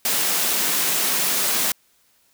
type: high-pass noise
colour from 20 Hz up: white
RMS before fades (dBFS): -21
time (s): 0.05-1.72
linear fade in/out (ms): 2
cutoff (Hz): 150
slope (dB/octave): 48
effects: white hiss -61 dBFS RMS until 2.33 s